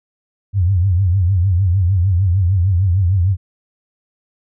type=tone with vibrato; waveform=sine; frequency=92.5 Hz; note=F#2; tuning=in tune; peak=-11 dBFS; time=0.53-3.37 s; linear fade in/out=50 ms; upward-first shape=triangle; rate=6.6 Hz; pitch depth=180 cents each way; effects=none